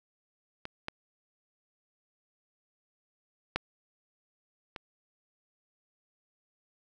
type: clicks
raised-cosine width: 0.3 ms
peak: -22 / -18 / -12 / -23 dBFS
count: 4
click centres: 0.654 / 0.884 / 3.56 / 4.762 s
effects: none